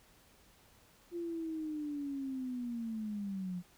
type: linear sweep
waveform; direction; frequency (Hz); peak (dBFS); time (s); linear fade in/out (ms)
sine; down; 348 to 174.61; -36; 1.11-3.63; 50
effects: pink hiss -64 dBFS RMS until 3.77 s